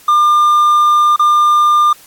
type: tone with dropouts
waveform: triangle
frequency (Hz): 1200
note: D6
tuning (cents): +37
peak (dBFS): -5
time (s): 0.08-1.93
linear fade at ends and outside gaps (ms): 5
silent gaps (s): 1.162-1.194
effects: white hiss -42 dBFS RMS until 2.06 s + AAC 64 kbps